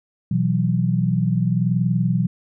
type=chord; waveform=sine; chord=B suspended fourth; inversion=none; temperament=just; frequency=123.47 / 164.63 / 185.21 Hz; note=B2 / E3 / F#3; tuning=0 / -2 / +2 cents; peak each=-21 dBFS; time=0.31-2.27 s; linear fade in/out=5 ms; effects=none